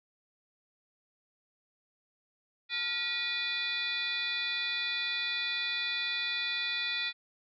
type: tone with frequency modulation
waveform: sine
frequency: 2960 Hz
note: F#7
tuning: in tune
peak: -30 dBFS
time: 2.69-7.13 s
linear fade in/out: 50 ms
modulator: 518 Hz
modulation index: 2.4
effects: none